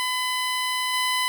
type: tone with level steps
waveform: 15% pulse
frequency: 1008 Hz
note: B5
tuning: 35 cents sharp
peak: -17 / -15 dBFS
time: 0-1.28 s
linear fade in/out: 0 ms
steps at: 0.93 s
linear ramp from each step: 10 ms
effects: none